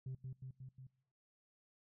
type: tone with echo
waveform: sine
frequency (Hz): 130.6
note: C3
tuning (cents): -3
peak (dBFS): -39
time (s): 0.06-0.15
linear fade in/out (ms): 5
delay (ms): 180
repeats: 4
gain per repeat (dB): -3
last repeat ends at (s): 0.87
effects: noise-tail reverb RT60 0.8 s tail -23 dB re dry + tanh soft clip ceiling -40 dBFS